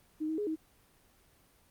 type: tone with pitch steps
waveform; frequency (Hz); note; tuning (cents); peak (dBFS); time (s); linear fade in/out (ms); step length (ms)
sine; 309.6 / 316.9 / 415.9 / 316.4; D#4 / D#4 / G#4 / D#4; -9 / +32 / +2 / +29; -31; 0.2-0.56; 20; 90
effects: pink hiss -65 dBFS RMS until 1.7 s + Opus 24 kbps